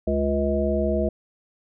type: harmonic tone with a mistuned harmonic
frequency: 70.3 Hz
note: C#2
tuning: 25 cents sharp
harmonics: 1 / 3 / 5 / 7 / 9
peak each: -26 / -26 / -27 / -29 / -25 dBFS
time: 0.07-1.09 s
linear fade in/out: 5 ms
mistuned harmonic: 7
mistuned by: -18 cents
effects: none

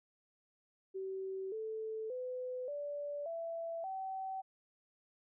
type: tone with pitch steps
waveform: sine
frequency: 382.5 / 439.4 / 504.7 / 579.8 / 666 / 765 Hz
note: G4 / A4 / B4 / D5 / E5 / G5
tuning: -42 / -2 / +38 / -22 / +18 / -42 cents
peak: -38 dBFS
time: 0.94-4.42 s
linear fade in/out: 20 ms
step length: 580 ms
effects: none

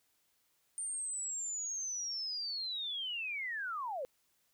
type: linear sweep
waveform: sine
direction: down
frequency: 8980 to 487.8 Hz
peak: -36 dBFS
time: 0.78-4.05 s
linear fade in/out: 0 ms
effects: white hiss -75 dBFS RMS until 4.53 s

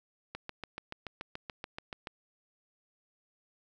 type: click train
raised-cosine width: 0.3 ms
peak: -23 dBFS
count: 13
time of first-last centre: 0.35-2.072 s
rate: 6.97 Hz
effects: none

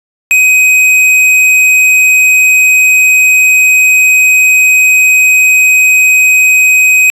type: tone with tanh clipping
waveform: triangle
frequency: 2517 Hz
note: D#7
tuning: 19 cents sharp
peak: -5 dBFS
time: 0.31-7.1 s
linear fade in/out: 0 ms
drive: 17 dB
effects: resampled to 32000 Hz

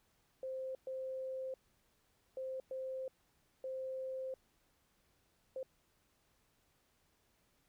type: tone bursts at uneven times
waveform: sine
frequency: 523.3 Hz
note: C5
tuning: in tune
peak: -39 dBFS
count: 6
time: 0.43-0.75 / 0.87-1.54 / 2.37-2.6 / 2.71-3.08 / 3.64-4.34 / 5.56-5.63 s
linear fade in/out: 2 ms
effects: pink hiss -75 dBFS RMS until 7.68 s

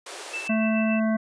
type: high-pass noise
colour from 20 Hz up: pink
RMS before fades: -38 dBFS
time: 0.06-0.48 s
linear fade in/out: 5 ms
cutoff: 350 Hz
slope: 48 dB/octave
type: tone with tremolo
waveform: sine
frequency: 2647 Hz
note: E7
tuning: 7 cents sharp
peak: -28 dBFS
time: 0.33-1 s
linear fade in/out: 10 ms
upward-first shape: sine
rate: 7.1 Hz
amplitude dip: 50%
type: harmonic tone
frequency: 220 Hz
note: A3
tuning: in tune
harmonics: 1 / 3 / 5 / 7 / 9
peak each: -21 / -28 / -37 / -36 / -39 dBFS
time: 0.49-1.17 s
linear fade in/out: 10 ms
effects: resampled to 22050 Hz

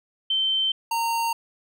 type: tone pair in turn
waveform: sine / square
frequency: 3100 / 921.6 Hz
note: G7 / A#5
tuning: -20 / -20 cents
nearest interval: octave + major sixth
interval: 2100 cents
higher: first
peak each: -20 / -23 dBFS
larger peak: first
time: 0.3-0.72 / 0.91-1.33 s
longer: neither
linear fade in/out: 5 ms
effects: none

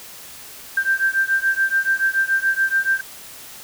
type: beating tone pair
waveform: sine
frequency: 1572 / 1579 Hz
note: G6 / G6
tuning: +4 / +12 cents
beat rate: 7 Hz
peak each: -19 / -20 dBFS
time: 0.77-3.01 s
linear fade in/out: 5 ms
effects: white hiss -39 dBFS RMS until 3.63 s

